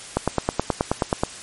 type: click train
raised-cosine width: 1 ms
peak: -4 dBFS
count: 11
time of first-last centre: 0.17-1.235 s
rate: 9.39 Hz
effects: white hiss -38 dBFS RMS until 1.42 s + MP3 48 kbps